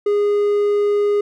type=tone; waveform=triangle; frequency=411.3 Hz; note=G#4; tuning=17 cents flat; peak=-12 dBFS; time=0.06-1.21 s; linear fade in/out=5 ms; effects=none